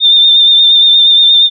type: tone with vibrato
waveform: sine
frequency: 3609 Hz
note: A7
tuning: 43 cents sharp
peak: -3 dBFS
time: 0-1.5 s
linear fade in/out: 50 ms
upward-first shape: triangle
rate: 8.5 Hz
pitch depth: 37 cents each way
effects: none